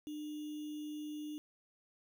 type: tone with sample-and-hold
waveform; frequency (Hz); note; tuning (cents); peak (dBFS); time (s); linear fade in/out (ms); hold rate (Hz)
sine; 300.9; D4; +42; -40; 0.07-1.38; 0; 3150
effects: none